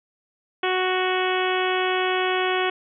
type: harmonic tone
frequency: 370 Hz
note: F#4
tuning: in tune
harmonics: 1 / 2 / 3 / 4 / 5 / 6 / 7 / 8 / 9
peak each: -24 / -27 / -29 / -30 / -31 / -32 / -32 / -33 / -34 dBFS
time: 0.63-2.7 s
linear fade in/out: 5 ms
effects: none